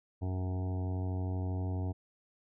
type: harmonic tone with a mistuned harmonic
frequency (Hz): 92.5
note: F#2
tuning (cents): 0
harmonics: 1 / 2 / 3 / 4 / 5 / 7 / 8 / 9 / 10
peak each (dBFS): -32 / -44 / -42 / -48 / -50 / -50 / -52 / -54 / -58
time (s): 0.21-1.93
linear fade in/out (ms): 20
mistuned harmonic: 1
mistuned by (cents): -19
effects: none